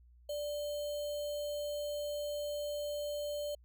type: tone with sample-and-hold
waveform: sine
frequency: 587.3 Hz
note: D5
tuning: in tune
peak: -35 dBFS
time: 0.29-3.55 s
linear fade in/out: 5 ms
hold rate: 3675 Hz
effects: added 60 Hz sine -58 dBFS peak until 3.64 s